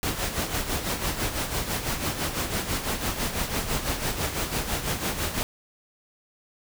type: noise with tremolo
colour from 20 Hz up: pink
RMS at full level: -26 dBFS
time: 0.03-5.43 s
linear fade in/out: 0 ms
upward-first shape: sine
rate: 6 Hz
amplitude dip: 60%
effects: none